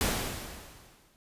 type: noise with exponential decay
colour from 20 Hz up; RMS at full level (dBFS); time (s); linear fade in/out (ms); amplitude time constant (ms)
pink; -26; 0.01-1.16; 0; 250
effects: resampled to 32000 Hz